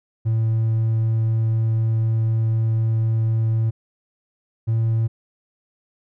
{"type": "tone pair in turn", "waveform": "triangle", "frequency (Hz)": [112, 112.97], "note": ["A2", "A2"], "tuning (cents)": [31, 46], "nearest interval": "unison", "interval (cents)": 15, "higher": "second", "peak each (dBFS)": -14, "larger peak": "neither", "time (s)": [[0.25, 3.71], [4.67, 5.08]], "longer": "first", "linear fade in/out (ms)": 20, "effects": ["tanh soft clip ceiling -11 dBFS"]}